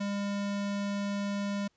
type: tone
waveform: square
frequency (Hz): 201.5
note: G3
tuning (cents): +48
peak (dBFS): -31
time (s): 0-1.68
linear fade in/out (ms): 10
effects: pink hiss -73 dBFS RMS until 1.76 s + resampled to 16000 Hz